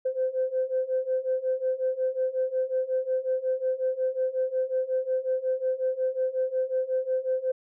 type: beating tone pair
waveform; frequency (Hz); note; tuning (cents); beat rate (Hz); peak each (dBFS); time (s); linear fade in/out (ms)
sine; 514 / 519.5; C5 / C5; -31 / -12; 5.5; -28 / -26; 0.05-7.52; 10
effects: tanh soft clip ceiling -17 dBFS